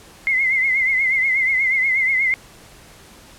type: tone with vibrato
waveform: sine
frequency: 2093 Hz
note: C7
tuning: in tune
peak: -15 dBFS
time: 0.27-2.34 s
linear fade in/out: 0 ms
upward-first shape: triangle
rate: 8.3 Hz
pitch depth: 83 cents each way
effects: pink hiss -45 dBFS RMS until 3.38 s + low-pass 12000 Hz 12 dB/octave